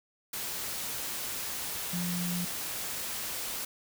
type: tone in noise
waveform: sine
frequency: 176.6 Hz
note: F3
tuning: 20 cents sharp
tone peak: -31 dBFS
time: 1.93-2.45 s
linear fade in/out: 5 ms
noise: white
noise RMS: -36 dBFS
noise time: 0.33-3.65 s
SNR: +2 dB
effects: none